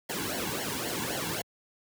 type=noise with flanger; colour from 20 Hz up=pink; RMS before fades=-33 dBFS; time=0.09-1.42 s; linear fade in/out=10 ms; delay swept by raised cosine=0.8 to 1.64 ms; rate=3.8 Hz; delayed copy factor=-0.85; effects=high-pass 80 Hz 12 dB/octave